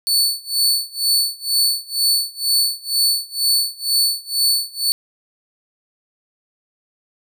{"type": "tone with tremolo", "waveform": "sawtooth", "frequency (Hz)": 4467, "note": "C#8", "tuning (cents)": 12, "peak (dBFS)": -10, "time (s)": [0.07, 4.92], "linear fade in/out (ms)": 0, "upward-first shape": "sine", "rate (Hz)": 2.1, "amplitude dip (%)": 95, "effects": []}